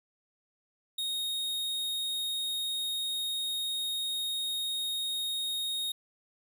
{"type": "tone", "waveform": "45% pulse", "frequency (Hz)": 3729, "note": "A#7", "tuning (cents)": 0, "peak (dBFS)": -31, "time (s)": [0.98, 5.92], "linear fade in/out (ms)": 5, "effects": []}